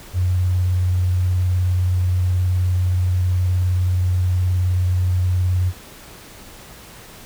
sine tone with vibrato, 90.8 Hz, F#2, 32 cents flat, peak -15 dBFS, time 0.13-5.73 s, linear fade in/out 50 ms, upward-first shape sine, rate 19 Hz, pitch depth 27 cents each way, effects pink hiss -41 dBFS RMS until 7.25 s

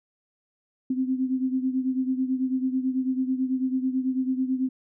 sine beating tone pair, 257.6 / 266.7 Hz, C4 / C4, -27 / +33 cents, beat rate 9.1 Hz, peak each -24 / -29 dBFS, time 0.9-4.69 s, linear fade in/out 5 ms, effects none

